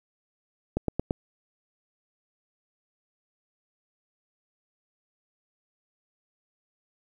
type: click train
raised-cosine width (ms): 2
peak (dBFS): -12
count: 4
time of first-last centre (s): 0.77-1.109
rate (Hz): 8.86
effects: 9-bit